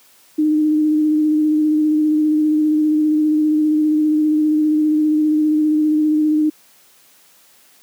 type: tone with vibrato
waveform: sine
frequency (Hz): 306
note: D#4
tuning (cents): -29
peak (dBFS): -12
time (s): 0.38-6.5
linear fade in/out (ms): 10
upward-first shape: square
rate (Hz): 15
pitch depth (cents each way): 15
effects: white hiss -51 dBFS RMS until 7.82 s + high-pass 150 Hz 12 dB/octave